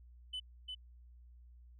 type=tone with echo; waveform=sine; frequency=3010 Hz; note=F#7; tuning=29 cents sharp; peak=-36 dBFS; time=0.33-0.4 s; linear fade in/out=10 ms; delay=350 ms; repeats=1; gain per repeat=-4 dB; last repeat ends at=0.75 s; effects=tanh soft clip ceiling -37 dBFS + added 60 Hz sine -55 dBFS peak until 1.79 s